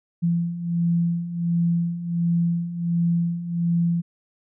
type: beating tone pair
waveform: sine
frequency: 169.4 / 170.8 Hz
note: E3 / F3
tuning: +48 / -38 cents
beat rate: 1.4 Hz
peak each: -26 / -21 dBFS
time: 0.22-4.02 s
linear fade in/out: 20 ms
effects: none